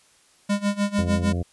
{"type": "tone with tremolo", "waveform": "square", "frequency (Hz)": 202.9, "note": "G#3", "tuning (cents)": -40, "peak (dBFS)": -19, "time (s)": [0.49, 1.33], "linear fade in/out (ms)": 10, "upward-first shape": "sine", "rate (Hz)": 6.6, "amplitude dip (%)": 90}
{"type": "harmonic tone", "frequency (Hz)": 87.31, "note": "F2", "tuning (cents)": 0, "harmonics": [1, 2, 3, 4, 5, 6, 7, 8], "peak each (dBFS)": [-24, -30, -34, -36, -38, -40, -41, -42], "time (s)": [0.98, 1.43], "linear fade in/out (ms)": 10}
{"effects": ["white hiss -58 dBFS RMS until 1.52 s", "resampled to 24000 Hz"]}